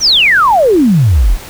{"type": "exponential sweep", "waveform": "sine", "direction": "down", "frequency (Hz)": [6272, 33.48], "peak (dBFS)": -5, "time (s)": [0, 1.38], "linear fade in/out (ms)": 50, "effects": ["pink hiss -30 dBFS RMS until 1.49 s"]}